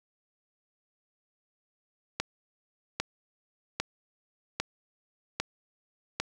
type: click train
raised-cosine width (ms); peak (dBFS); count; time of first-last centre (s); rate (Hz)
0.2; -11; 6; 2.2-6.2; 1.25
effects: none